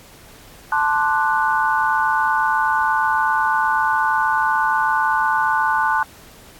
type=chord; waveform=sine; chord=D dominant seventh; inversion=second; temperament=equal; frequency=880 / 1046.5 / 1174.7 / 1480 Hz; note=A5 / C6 / D6 / F#6; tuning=0 / 0 / 0 / 0 cents; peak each=-19 / -22 / -25 / -20 dBFS; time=0.72-6.03 s; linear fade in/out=2 ms; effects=pink hiss -45 dBFS RMS until 6.59 s + AAC 64 kbps